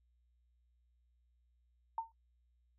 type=tone with exponential decay; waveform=sine; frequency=907 Hz; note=A#5; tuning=48 cents flat; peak=-31 dBFS; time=1.98-2.12 s; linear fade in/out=2 ms; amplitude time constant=30 ms; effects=noise-tail reverb RT60 0.1 s tail -23 dB re dry + added 60 Hz sine -70 dBFS peak until 2.78 s